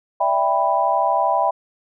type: chord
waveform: sine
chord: E minor seventh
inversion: third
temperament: equal with one note detuned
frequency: 587.3 / 659.3 / 790.4 / 987.8 Hz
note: D5 / E5 / G5 / B5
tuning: 0 / 0 / +14 / 0 cents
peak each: -25 / -21 / -20 / -20 dBFS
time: 0.2-1.51 s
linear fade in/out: 10 ms
effects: none